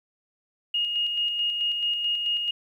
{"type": "tone with tremolo", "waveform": "sine", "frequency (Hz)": 2859, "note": "F7", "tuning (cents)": 40, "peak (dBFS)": -22, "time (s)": [0.74, 2.51], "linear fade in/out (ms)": 5, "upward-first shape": "square", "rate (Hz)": 4.6, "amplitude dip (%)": 35, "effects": ["10-bit"]}